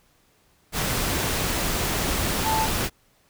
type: tone in noise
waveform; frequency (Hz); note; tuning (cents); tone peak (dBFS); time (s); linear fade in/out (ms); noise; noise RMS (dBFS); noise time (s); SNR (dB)
sine; 880; A5; 0; -22; 2.43-2.68; 50; pink; -25; 0.72-2.9; 0
effects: pink hiss -62 dBFS RMS until 3.29 s